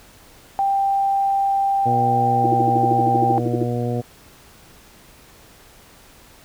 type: tone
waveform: sine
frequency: 788 Hz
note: G5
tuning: 9 cents sharp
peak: -16 dBFS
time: 0.59-3.38 s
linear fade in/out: 0 ms
type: harmonic tone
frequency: 120.6 Hz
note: B2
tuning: 41 cents flat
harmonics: 1 / 2 / 3 / 4 / 5 / 6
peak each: -23 / -26 / -31 / -27 / -33 / -32 dBFS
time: 1.85-4.02 s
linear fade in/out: 20 ms
type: tone bursts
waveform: sine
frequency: 335.4 Hz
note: E4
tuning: 30 cents sharp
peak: -17 dBFS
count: 16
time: 2.44-3.634 s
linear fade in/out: 5 ms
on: 24 ms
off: 54 ms
effects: pink hiss -48 dBFS RMS until 6.44 s